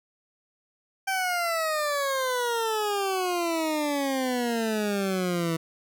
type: exponential sweep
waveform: 20% pulse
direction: down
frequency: 780 to 162.2 Hz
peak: -20 dBFS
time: 1.07-5.57 s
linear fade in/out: 10 ms
effects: none